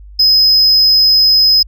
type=tone; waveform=sine; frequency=5070 Hz; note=D#8; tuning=32 cents sharp; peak=-3 dBFS; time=0.19-1.63 s; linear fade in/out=10 ms; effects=tanh soft clip ceiling -5 dBFS + added 50 Hz sine -32 dBFS peak until 1.67 s